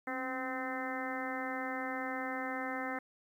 harmonic tone with a mistuned harmonic, 258.2 Hz, C4, 23 cents flat, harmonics 1 / 2 / 3 / 4 / 5 / 6 / 7 / 8, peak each -41 / -43 / -42 / -47 / -44 / -46 / -43 / -45 dBFS, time 0.07-2.99 s, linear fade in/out 5 ms, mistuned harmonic 1, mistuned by +57 cents, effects 11-bit

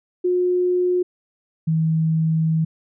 sine tone pair in turn, 360 / 160.36 Hz, F#4 / E3, -47 / -47 cents, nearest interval octave + major second, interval 1400 cents, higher first, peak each -16 dBFS, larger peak neither, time 0.24-1.03 / 1.67-2.65 s, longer second, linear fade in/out 10 ms, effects none

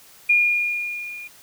sine tone with level ramp, 2426 Hz, D#7, 44 cents flat, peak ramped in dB -12 to -34 dBFS, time 0.29-1.28 s, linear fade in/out 10 ms, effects white hiss -49 dBFS RMS until 1.42 s

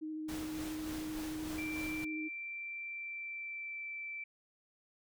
sine tone with vibrato, 311.1 Hz, D#4, in tune, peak -38 dBFS, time 0.01-2.29 s, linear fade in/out 20 ms, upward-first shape square, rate 13 Hz, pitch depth 11 cents each way
pink noise with tremolo, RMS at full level -45 dBFS, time 0.28-2.05 s, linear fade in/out 10 ms, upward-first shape sine, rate 3.4 Hz, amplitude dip 35%
sine tone with pitch glide, 2349 to 2331 Hz, D7 to D7, 0 to -14 cents, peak -40 dBFS, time 1.58-4.24 s, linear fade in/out 5 ms, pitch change -14 cents, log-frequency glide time 2.86-3.86 s
effects none

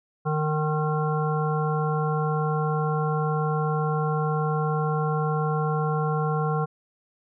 harmonic tone with a mistuned harmonic, 153.5 Hz, D#3, 23 cents flat, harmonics 1 / 3 / 5 / 7 / 9, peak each -24 / -29 / -31 / -32 / -34 dBFS, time 0.25-6.66 s, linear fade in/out 20 ms, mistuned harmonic 9, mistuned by -17 cents, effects none

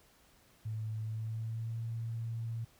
sine tone with pitch glide, 109.5 to 114.55 Hz, A2 to A#2, -8 to -30 cents, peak -35 dBFS, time 0.65-2.65 s, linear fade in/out 10 ms, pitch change +78 cents, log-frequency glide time 1.02-1.8 s, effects pink hiss -65 dBFS RMS until 2.79 s

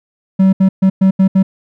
triangle tone bursts at uneven times, 190.8 Hz, G3, 47 cents flat, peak -4 dBFS, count 6, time 0.39-0.53 / 0.6-0.69 / 0.82-0.9 / 1.01-1.11 / 1.19-1.28 / 1.35-1.43 s, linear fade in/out 10 ms, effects none

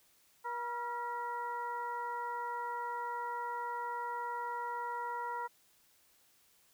harmonic tone with a mistuned harmonic, 479.8 Hz, A#4, 50 cents sharp, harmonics 1 / 2 / 3 / 4, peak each -46 / -37 / -44 / -50 dBFS, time 0.44-5.48 s, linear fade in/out 20 ms, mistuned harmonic 3, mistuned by -69 cents, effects white hiss -68 dBFS RMS until 6.73 s

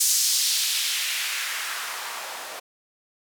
blue noise with band-pass filter sweep, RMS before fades -26 dBFS, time 0-2.6 s, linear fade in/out 10 ms, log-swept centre 6600 to 640 Hz, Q 1.4, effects none

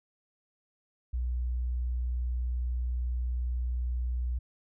sine tone, 61.2 Hz, B1, 15 cents flat, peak -28 dBFS, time 1.13-4.39 s, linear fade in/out 10 ms, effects none

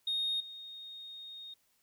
sine tone with level steps, 3711 Hz, A#7, 9 cents flat, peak -29 / -44 dBFS, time 0.07-1.54 s, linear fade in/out 5 ms, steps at 0.4 s, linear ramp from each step 5 ms, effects tanh soft clip ceiling -27 dBFS + white hiss -73 dBFS RMS until 1.82 s

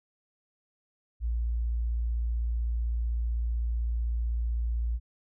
sine tone, 57.9 Hz, A#1, 11 cents flat, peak -26 dBFS, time 1.2-5 s, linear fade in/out 50 ms, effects none

